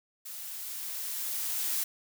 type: noise with level ramp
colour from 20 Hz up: blue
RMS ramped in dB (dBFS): -42 to -30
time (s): 0.25-1.84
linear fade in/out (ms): 10
effects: none